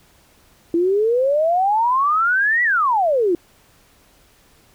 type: exponential two-way sweep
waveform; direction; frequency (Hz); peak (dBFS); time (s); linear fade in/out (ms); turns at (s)
sine; up then down; 329.6 to 1975.5 to 329.6; -14; 0.74-3.35; 2; 2.63
effects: pink hiss -54 dBFS RMS until 4.74 s